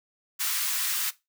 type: high-pass noise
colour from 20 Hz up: white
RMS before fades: -28 dBFS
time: 0.39-1.11 s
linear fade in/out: 20 ms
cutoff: 1100 Hz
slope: 24 dB/octave
effects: noise-tail reverb RT60 0.2 s tail -17 dB re dry